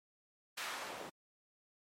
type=noise with band-pass filter sweep; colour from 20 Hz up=white; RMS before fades=-44 dBFS; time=0.57-1.1 s; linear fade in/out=10 ms; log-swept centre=1900 to 360 Hz; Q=0.93; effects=MP3 64 kbps